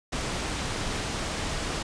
pink low-pass noise, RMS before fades -31 dBFS, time 0.12-1.83 s, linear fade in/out 10 ms, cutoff 8300 Hz, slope 12 dB/octave, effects resampled to 22050 Hz

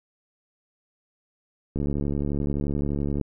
click train, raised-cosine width 3 ms, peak -15 dBFS, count 105, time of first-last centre 1.76-3.213 s, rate 71.6 Hz, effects none

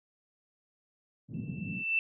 white band-pass noise, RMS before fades -38 dBFS, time 1.28-1.84 s, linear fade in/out 50 ms, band 120 to 200 Hz, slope 24 dB/octave
sine tone with exponential growth, 2664 Hz, E7, 18 cents sharp, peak -23 dBFS, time 1.34-1.99 s, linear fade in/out 1 ms, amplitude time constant 140 ms
effects none

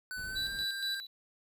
square tone with pitch glide, 1500 to 1585.5 Hz, F#6 to G6, +23 to +19 cents, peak -38 dBFS, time 0.11-1 s, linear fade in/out 0 ms, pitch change +96 cents, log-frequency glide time 0.22-0.51 s
brown noise, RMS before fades -49 dBFS, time 0.16-0.65 s, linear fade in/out 20 ms
triangle tone with tremolo, 3951 Hz, B7, in tune, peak -31 dBFS, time 0.35-1.07 s, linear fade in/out 20 ms, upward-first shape square, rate 4.2 Hz, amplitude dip 65%
effects none

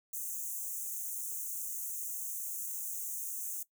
white high-pass noise, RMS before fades -39 dBFS, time 0.13-3.63 s, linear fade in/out 5 ms, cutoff 6100 Hz, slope 96 dB/octave, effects noise-tail reverb RT60 0.1 s tail -18 dB re dry

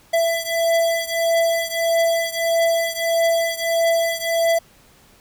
square beating tone pair, 666 / 667.6 Hz, E5 / E5, +18 / +22 cents, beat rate 1.6 Hz, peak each -20 / -22 dBFS, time 0.13-4.59 s, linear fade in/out 10 ms, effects pink hiss -52 dBFS RMS until 5.2 s

